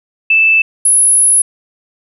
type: tone pair in turn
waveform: sine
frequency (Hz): 2637 / 10548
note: E7 / E9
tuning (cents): 0 / 0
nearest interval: 2 octaves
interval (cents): 2400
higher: second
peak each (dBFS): -6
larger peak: neither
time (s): 0.3-0.62 / 0.85-1.42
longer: second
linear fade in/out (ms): 5
effects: none